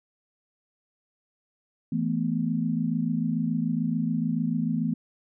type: chord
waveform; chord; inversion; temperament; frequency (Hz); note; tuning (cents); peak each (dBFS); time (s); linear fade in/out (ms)
sine; E suspended fourth; none; equal; 164.81 / 220 / 246.9; E3 / A3 / B3; 0 / 0 / 0; -28; 1.92-4.94; 5
effects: none